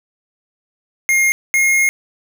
square tone pair in turn, 2132 / 2146 Hz, C7 / C7, +32 / +43 cents, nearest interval unison, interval 11 cents, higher second, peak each -12 / -12 dBFS, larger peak neither, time 1.09-1.32 / 1.54-1.89 s, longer second, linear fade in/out 0 ms, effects none

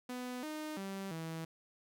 sawtooth tone with pitch steps, 249.3 / 307.4 / 194.6 / 162.6 Hz, B3 / D#4 / G3 / E3, +16 / -21 / -12 / -23 cents, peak -36 dBFS, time 0.09-1.45 s, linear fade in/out 5 ms, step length 340 ms, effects none

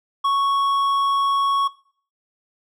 sine tone with hard clipping, 1108.7 Hz, C#6, in tune, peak -18 dBFS, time 0.24-1.68 s, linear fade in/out 10 ms, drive 6 dB, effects noise-tail reverb RT60 0.5 s tail -19 dB re dry

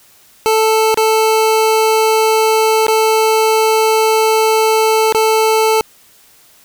25% pulse tone with dropouts, 440 Hz, A4, in tune, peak -6 dBFS, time 0.46-5.81 s, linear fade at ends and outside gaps 0 ms, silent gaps 0.944-0.974 / 2.867-2.882 / 5.124-5.147 s, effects white hiss -47 dBFS RMS until 6.64 s

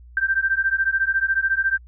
sine beating tone pair, 1563 / 1577 Hz, G6 / G6, -6 / +10 cents, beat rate 14 Hz, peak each -21 dBFS, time 0.17-1.78 s, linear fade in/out 2 ms, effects added 60 Hz sine -42 dBFS peak until 1.87 s

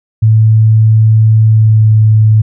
sine tone with pitch glide, 110 to 108.74 Hz, A2 to A2, 0 to -20 cents, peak -3 dBFS, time 0.22-2.42 s, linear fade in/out 10 ms, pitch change -20 cents, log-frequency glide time 1.47-1.91 s, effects none

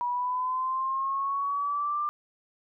sine linear sweep, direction up, 966 to 1193 Hz, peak -26 dBFS, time 0.01-2.09 s, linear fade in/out 0 ms, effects none

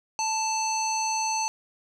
square tone with low-pass filter, 880 Hz, A5, in tune, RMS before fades -27 dBFS, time 0.19-1.48 s, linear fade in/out 0 ms, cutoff 6000 Hz, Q 5.4, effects none

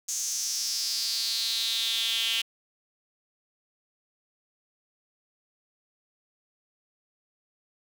sawtooth tone with high-pass filter sweep, 227.1 Hz, A#3, 45 cents flat, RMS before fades -29 dBFS, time 0.08-2.42 s, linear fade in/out 10 ms, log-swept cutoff 6500 to 3000 Hz, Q 5.6, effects none

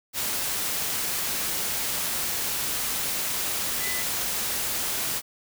sine tone in noise, 2001 Hz, B6, 22 cents sharp, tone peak -32 dBFS, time 3.79-4.05 s, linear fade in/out 50 ms, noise white, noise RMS -28 dBFS, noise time 0.13-5.22 s, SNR -7 dB, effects none

